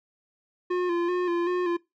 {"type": "tone with vibrato", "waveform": "square", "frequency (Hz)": 351.9, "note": "F4", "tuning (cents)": 13, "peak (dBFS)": -24, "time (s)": [0.7, 1.77], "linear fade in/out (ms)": 10, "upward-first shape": "square", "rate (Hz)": 2.6, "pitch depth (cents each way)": 37, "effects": ["noise-tail reverb RT60 0.2 s tail -21 dB re dry", "low-pass 2000 Hz 12 dB/octave"]}